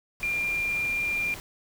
sine tone in noise, 2392 Hz, D7, 31 cents sharp, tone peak -25 dBFS, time 0.23-1.34 s, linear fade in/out 0 ms, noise pink, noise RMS -41 dBFS, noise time 0.2-1.4 s, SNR +13 dB, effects none

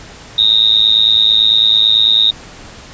sine tone with amplitude modulation, 3731 Hz, A#7, 1 cent sharp, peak -3 dBFS, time 0.38-2.31 s, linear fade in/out 5 ms, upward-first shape sine, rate 109 Hz, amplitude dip 100%, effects pink hiss -35 dBFS RMS until 2.93 s + resampled to 16000 Hz

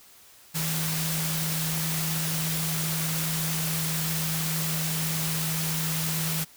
sine tone in noise, 159.9 Hz, D#3, 48 cents sharp, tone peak -29 dBFS, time 0.54-6.45 s, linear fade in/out 20 ms, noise white, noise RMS -30 dBFS, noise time 0.54-6.45 s, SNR -2 dB, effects white hiss -53 dBFS RMS until 6.56 s

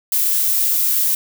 violet noise, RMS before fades -17 dBFS, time 0.12-1.15 s, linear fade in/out 2 ms, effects none

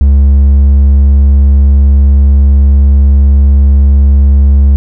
sine tone with hard clipping, 69.3 Hz, C#2, in tune, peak -3 dBFS, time 0.01-4.76 s, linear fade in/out 0 ms, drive 3 dB, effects none

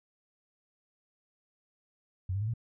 sine tone with pitch steps, 92.5 / 99.71 / 107.49 / 115.87 Hz, F#2 / G2 / A2 / A#2, 0 / +30 / -40 / -10 cents, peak -29 dBFS, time 2.29-2.538 s, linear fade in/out 5 ms, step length 62 ms, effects none

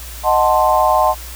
sine chord, D# diminished seventh, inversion none, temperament equal, 622.3 / 740 / 880 / 1046.5 Hz, D#5 / F#5 / A5 / C6, 0 / 0 / 0 / 0 cents, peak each -16 dBFS, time 0.23-1.15 s, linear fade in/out 50 ms, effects added 60 Hz sine -31 dBFS peak until 1.35 s + white hiss -34 dBFS RMS until 1.35 s

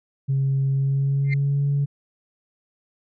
sine tone with pitch glide, 136 to 141.69 Hz, C#3 to C#3, -33 to +38 cents, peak -17 dBFS, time 0.28-1.86 s, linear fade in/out 20 ms, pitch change +71 cents, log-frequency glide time 0.72-1.67 s
sine tone with exponential growth, 2099 Hz, C7, 5 cents sharp, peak -20 dBFS, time 1.24-1.34 s, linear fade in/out 5 ms, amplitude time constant 21 ms
effects tanh soft clip ceiling -15 dBFS

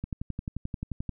click train, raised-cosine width 5 ms, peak -20 dBFS, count 13, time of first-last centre 0.04-1.093 s, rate 11.4 Hz, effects none

